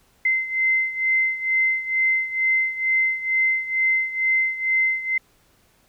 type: beating tone pair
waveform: sine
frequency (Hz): 2069 / 2071.2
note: C7 / C7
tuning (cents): -20 / -18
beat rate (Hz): 2.2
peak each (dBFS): -20 / -24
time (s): 0.25-5.18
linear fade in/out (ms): 5
effects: pink hiss -60 dBFS RMS until 5.88 s